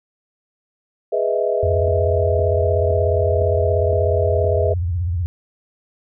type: chord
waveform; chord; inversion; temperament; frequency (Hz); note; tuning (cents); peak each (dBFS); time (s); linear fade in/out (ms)
sine; E major seventh; first; equal; 415.3 / 493.9 / 622.3 / 659.3; G#4 / B4 / D#5 / E5; 0 / 0 / 0 / 0; -22; 1.12-4.74; 10
type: tone with vibrato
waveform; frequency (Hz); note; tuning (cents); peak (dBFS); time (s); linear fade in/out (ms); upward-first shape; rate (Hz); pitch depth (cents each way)
sine; 87.1; F2; -4; -18; 1.63-5.26; 0; sine; 16; 150
type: click train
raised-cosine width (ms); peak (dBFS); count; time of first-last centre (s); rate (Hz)
2; -19; 6; 1.88-4.444; 1.95
effects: none